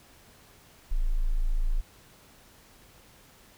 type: tone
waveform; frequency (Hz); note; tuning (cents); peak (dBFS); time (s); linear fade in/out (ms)
sine; 27.5; A0; 0; -22; 0.91-1.81; 10
effects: pink hiss -56 dBFS RMS until 3.57 s